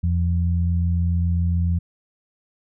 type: tone pair together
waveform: sine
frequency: 84.6 / 171.86 Hz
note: E2 / F3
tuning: +45 / -28 cents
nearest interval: octave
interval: 1227 cents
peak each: -18 / -25 dBFS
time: 0.03-1.79 s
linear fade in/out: 10 ms
effects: none